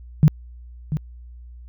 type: tone with echo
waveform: sine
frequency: 152 Hz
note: D#3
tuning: 40 cents flat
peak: -8 dBFS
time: 0.23-0.28 s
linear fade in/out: 0 ms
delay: 690 ms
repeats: 1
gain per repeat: -11 dB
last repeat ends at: 0.97 s
effects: added 60 Hz sine -38 dBFS peak until 1.68 s